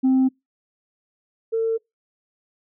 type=tone pair in turn; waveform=sine; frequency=261.6 / 450.9 Hz; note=C4 / A4; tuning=0 / +42 cents; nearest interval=major sixth; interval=942 cents; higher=second; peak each=-12 / -18 dBFS; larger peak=first; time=0.03-0.29 / 1.52-1.78 s; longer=neither; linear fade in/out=20 ms; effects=noise-tail reverb RT60 0.2 s tail -26 dB re dry + tanh soft clip ceiling -13 dBFS